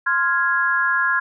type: chord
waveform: sine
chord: F minor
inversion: second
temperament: equal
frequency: 1046.5 / 1396.9 / 1661.2 Hz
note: C6 / F6 / Ab6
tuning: 0 / 0 / 0 cents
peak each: -23 / -21 / -19 dBFS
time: 0.06-1.2 s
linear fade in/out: 10 ms
effects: none